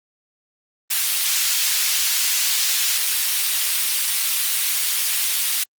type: high-pass noise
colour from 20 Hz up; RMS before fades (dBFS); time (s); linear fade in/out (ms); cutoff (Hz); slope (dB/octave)
pink; -20; 0.9-5.64; 10; 3100; 12
effects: Opus 32 kbps